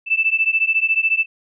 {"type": "beating tone pair", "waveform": "sine", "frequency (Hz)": [2637, 2651], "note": ["E7", "E7"], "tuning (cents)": [0, 9], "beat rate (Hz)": 14, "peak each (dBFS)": -18, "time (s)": [0.06, 1.26], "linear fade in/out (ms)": 50, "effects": []}